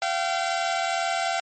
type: tone pair together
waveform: sawtooth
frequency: 686 / 768.3 Hz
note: F5 / G5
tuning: -31 / -35 cents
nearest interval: major second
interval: 196 cents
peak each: -22 / -23 dBFS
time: 0.02-1.4 s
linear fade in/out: 2 ms
effects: MP3 32 kbps

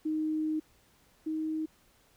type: tone pair in turn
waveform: sine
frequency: 311.1 / 314.2 Hz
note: D#4 / D#4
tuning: 0 / +17 cents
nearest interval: unison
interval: 17 cents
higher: second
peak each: -28 / -30 dBFS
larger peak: first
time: 0.05-0.6 / 1.26-1.66 s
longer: first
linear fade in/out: 10 ms
effects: pink hiss -65 dBFS RMS until 2.16 s

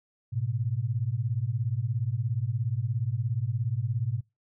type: beating tone pair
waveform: sine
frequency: 107.9 / 124.9 Hz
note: A2 / B2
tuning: -33 / +20 cents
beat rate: 17 Hz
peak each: -29 dBFS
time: 0.32-4.21 s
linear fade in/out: 20 ms
effects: noise-tail reverb RT60 0.2 s tail -22 dB re dry

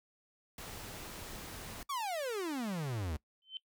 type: noise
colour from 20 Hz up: pink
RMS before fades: -46 dBFS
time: 0.58-1.83 s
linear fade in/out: 2 ms
type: exponential sweep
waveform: 45% pulse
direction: down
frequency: 1179 to 71.7 Hz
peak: -35 dBFS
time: 1.89-3.17 s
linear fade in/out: 10 ms
type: tone with exponential growth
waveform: sine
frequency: 3080 Hz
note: G7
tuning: 31 cents flat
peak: -35 dBFS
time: 3.42-3.57 s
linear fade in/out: 1 ms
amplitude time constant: 31 ms
effects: noise-tail reverb RT60 0.1 s tail -21 dB re dry

